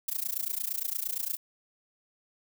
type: noise with amplitude modulation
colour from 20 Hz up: violet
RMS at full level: -29 dBFS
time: 0.08-1.37 s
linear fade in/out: 5 ms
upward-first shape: sine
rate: 28.7 Hz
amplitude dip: 95%
effects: none